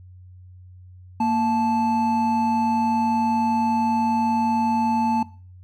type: tone pair together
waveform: triangle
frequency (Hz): 231.7 / 874.8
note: A#3 / A5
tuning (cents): -10 / -10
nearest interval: octave + major seventh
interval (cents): 2300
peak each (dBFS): -19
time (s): 1.2-5.23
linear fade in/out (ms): 5
effects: noise-tail reverb RT60 0.4 s tail -19 dB re dry + added 91 Hz sine -42 dBFS peak until 5.63 s